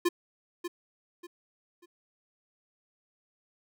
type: tone with echo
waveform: square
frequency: 349.2 Hz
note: F4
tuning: in tune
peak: -23 dBFS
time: 0.05-0.09 s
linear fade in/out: 10 ms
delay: 590 ms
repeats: 3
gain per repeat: -10 dB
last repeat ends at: 1.86 s
effects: none